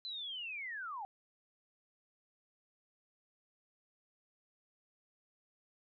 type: linear sweep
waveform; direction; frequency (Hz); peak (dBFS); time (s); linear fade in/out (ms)
sine; down; 4077 to 751; -40; 0.05-1.05; 0
effects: none